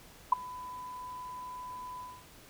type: tone with ADSR envelope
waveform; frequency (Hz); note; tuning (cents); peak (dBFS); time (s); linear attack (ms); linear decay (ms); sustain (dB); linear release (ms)
sine; 1000; B5; +21; -16; 0.32-2.25; 6; 12; -24; 250
effects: pink hiss -55 dBFS RMS until 2.49 s